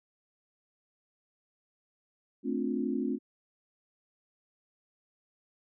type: chord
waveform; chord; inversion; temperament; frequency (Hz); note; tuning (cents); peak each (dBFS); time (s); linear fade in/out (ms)
sine; D minor seventh; second; equal with one note detuned; 220 / 261.6 / 293.7 / 354.9; A3 / C4 / D4 / F4; 0 / 0 / 0 / +28; -34 / -32 / -36 / -36; 2.43-3.19; 50
effects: none